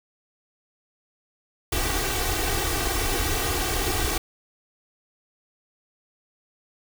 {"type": "noise with comb filter", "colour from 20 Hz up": "pink", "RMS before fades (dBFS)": -25, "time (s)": [1.72, 4.18], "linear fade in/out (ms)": 5, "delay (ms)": 2.6, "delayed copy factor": 0.95, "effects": []}